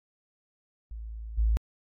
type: tone with level steps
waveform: sine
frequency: 55 Hz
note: A1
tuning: in tune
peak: -36 / -21 dBFS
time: 0.91-1.57 s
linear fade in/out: 0 ms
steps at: 1.37 s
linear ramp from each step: 20 ms
effects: AAC 48 kbps